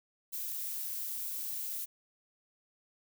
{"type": "noise", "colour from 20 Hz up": "violet", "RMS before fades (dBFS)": -38, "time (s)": [0.32, 1.86], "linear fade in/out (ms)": 20, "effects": []}